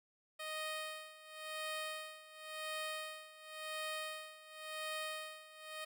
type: tone with tremolo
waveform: 10% pulse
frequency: 622.3 Hz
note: D#5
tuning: in tune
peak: -31 dBFS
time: 0.39-5.85 s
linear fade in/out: 10 ms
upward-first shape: sine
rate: 0.93 Hz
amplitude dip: 85%
effects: none